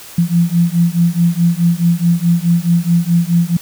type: beating tone pair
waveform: sine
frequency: 168.7 / 173.4 Hz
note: E3 / F3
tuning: +40 / -12 cents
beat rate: 4.7 Hz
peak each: -13 dBFS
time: 0.18-3.57 s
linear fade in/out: 5 ms
effects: white hiss -35 dBFS RMS until 3.61 s